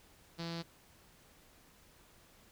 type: tone with low-pass filter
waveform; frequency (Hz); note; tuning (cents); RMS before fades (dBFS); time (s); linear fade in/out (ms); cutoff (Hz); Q
sawtooth; 167.6; E3; +29; -41; 0.38-0.63; 20; 4500; 4.5
effects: pink hiss -63 dBFS RMS until 2.51 s